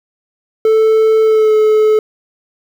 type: tone with pitch glide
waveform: triangle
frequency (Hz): 440 to 430.9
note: A4 to A4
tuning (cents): 0 to -36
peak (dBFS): -5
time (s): 0.65-1.99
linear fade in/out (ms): 2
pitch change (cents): -36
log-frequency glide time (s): 1.23-1.54
effects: 7-bit